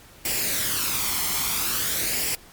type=noise with flanger; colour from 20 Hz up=white; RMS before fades=-25 dBFS; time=0.25-2.35 s; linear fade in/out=2 ms; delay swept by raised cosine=0.39 to 0.95 ms; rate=0.49 Hz; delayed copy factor=+0.55; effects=pink hiss -49 dBFS RMS until 2.52 s + MP3 96 kbps